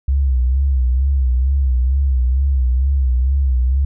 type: tone with vibrato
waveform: sine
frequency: 65.41 Hz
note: C2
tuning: in tune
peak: -12 dBFS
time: 0.08-3.85 s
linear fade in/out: 5 ms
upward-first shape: sine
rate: 2.2 Hz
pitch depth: 100 cents each way
effects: none